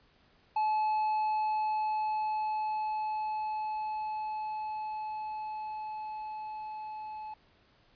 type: tone with level ramp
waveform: triangle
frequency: 860 Hz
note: A5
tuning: 40 cents flat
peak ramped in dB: -24 to -37 dBFS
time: 0.56-7.34 s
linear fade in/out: 5 ms
effects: pink hiss -65 dBFS RMS until 7.95 s + resampled to 11025 Hz